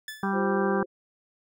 sawtooth tone with exponential decay, 1738 Hz, A6, 22 cents flat, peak -29 dBFS, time 0.08-0.39 s, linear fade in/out 2 ms, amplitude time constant 66 ms
harmonic tone, 196 Hz, G3, in tune, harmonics 1 / 2 / 4 / 5 / 6 / 7 / 8, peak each -27 / -33 / -33 / -35 / -34 / -40 / -34 dBFS, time 0.23-0.83 s, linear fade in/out 2 ms
sine chord, F suspended second, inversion none, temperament just, 349.2 / 392.9 / 523.8 Hz, F4 / G4 / C5, 0 / +4 / +2 cents, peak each -32 dBFS, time 0.32-0.86 s, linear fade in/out 50 ms
effects none

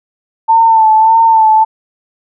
sine tone with vibrato, 890 Hz, A5, 20 cents sharp, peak -4 dBFS, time 0.48-1.65 s, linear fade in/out 20 ms, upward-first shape sine, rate 1.7 Hz, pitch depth 39 cents each way, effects none

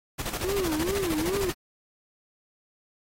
pink noise with tremolo, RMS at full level -31 dBFS, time 0.18-1.53 s, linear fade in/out 20 ms, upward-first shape square, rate 13 Hz, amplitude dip 60%
triangle tone with vibrato, 351 Hz, F4, 9 cents sharp, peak -24 dBFS, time 0.44-1.5 s, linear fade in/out 0 ms, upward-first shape sine, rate 2.4 Hz, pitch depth 240 cents each way
effects AAC 48 kbps

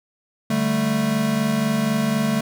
square chord, D suspended fourth, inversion none, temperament equal, 146.83 / 196 / 220 Hz, D3 / G3 / A3, 0 / 0 / 0 cents, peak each -27 / -26 / -21 dBFS, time 0.5-2.41 s, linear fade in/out 5 ms, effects none

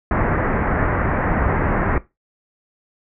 pink low-pass noise, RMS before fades -19 dBFS, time 0.11-1.98 s, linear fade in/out 2 ms, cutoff 2000 Hz, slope 48 dB/octave, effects noise-tail reverb RT60 0.2 s tail -17 dB re dry

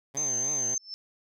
10% pulse tone with vibrato, 133.5 Hz, C3, 35 cents sharp, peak -31 dBFS, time 0.14-0.75 s, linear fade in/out 10 ms, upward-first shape triangle, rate 3.3 Hz, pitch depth 250 cents each way
sine tone, 6272 Hz, G8, in tune, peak -26 dBFS, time 0.17-0.78 s, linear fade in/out 2 ms
sine tone with exponential growth, 5300 Hz, E8, 9 cents sharp, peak -32 dBFS, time 0.73-0.94 s, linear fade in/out 0 ms, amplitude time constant 45 ms
effects none

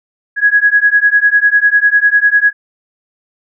sine beating tone pair, 1661.2 / 1671.2 Hz, G#6 / G#6, 0 / +10 cents, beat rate 10 Hz, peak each -10 / -10 dBFS, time 0.36-2.53 s, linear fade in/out 50 ms, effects none

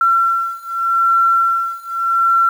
sine beating tone pair, 1356 / 1356.83 Hz, E6 / E6, +49 / +50 cents, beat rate 0.83 Hz, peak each -16 / -15 dBFS, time 0.01-2.49 s, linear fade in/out 2 ms, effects 7-bit

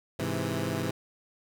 15% pulse chord, Ab augmented, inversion none, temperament equal, 103.83 / 130.81 / 164.81 Hz, Ab2 / C3 / E3, 0 / 0 / 0 cents, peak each -27 dBFS, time 0.19-0.91 s, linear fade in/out 5 ms, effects none

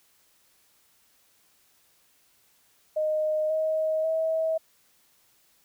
sine tone with pitch steps, 618 / 630.3 / 642.8 Hz, D#5 / D#5 / E5, -12 / +22 / -44 cents, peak -23 dBFS, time 2.96-4.58 s, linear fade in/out 10 ms, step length 540 ms, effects white hiss -64 dBFS RMS until 5.64 s

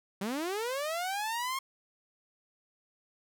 sawtooth linear sweep, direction up, 185 to 1085 Hz, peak -28 dBFS, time 0.21-1.59 s, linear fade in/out 5 ms, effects none

